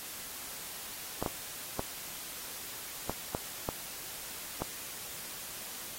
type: clicks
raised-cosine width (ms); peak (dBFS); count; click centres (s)
1; -18; 7; 1.226 / 1.262 / 1.794 / 3.096 / 3.349 / 3.689 / 4.62
effects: white hiss -43 dBFS RMS until 5.98 s + AAC 48 kbps